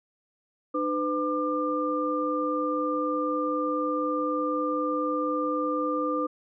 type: tone cluster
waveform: sine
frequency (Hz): 301.6 / 504 / 1196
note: D4 / B4 / D6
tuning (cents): +46 / +35 / +31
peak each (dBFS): -29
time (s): 0.74-6.27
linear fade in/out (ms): 10
effects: none